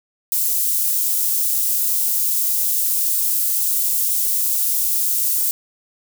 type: high-pass noise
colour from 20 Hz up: white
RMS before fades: -19 dBFS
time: 0.32-5.51 s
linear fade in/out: 0 ms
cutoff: 9300 Hz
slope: 12 dB/octave
effects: none